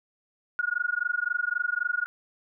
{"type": "tone with amplitude modulation", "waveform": "sine", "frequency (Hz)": 1442, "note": "F#6", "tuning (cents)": -45, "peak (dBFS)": -21, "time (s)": [0.59, 2.06], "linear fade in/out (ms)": 0, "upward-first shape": "sine", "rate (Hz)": 23.8, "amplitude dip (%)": 100, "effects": []}